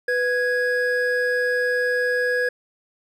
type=tone pair together; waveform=triangle; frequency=495.3 / 1661.2 Hz; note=B4 / G#6; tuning=+5 / 0 cents; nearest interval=octave + major sixth; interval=2095 cents; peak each=-20 dBFS; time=0.08-2.49 s; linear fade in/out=5 ms; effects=none